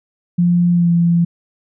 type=tone with pitch glide; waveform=sine; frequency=174.61 to 170.62 Hz; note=F3 to F3; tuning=0 to -40 cents; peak=-10 dBFS; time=0.38-1.25 s; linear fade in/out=10 ms; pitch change=-40 cents; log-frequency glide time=0.72-0.91 s; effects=none